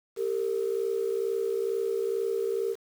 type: tone pair together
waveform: sine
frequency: 394.4 / 456.6 Hz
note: G4 / A#4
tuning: +11 / -36 cents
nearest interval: minor third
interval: 253 cents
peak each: -28 dBFS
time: 0.16-2.76 s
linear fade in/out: 50 ms
effects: tanh soft clip ceiling -19 dBFS + 8-bit